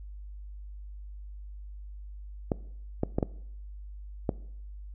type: clicks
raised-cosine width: 2 ms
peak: -12 dBFS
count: 5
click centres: 2.518 / 3.034 / 3.185 / 3.228 / 4.292 s
effects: noise-tail reverb RT60 0.7 s tail -20 dB re dry + added 50 Hz sine -40 dBFS peak until 4.94 s